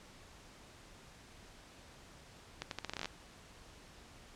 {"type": "accelerating click train", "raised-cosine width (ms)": 0.2, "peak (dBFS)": -21, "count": 12, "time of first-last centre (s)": [2.62, 3.057], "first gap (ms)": 92, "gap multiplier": 0.81, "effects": ["pink hiss -57 dBFS RMS until 4.35 s", "low-pass 8000 Hz 12 dB/octave"]}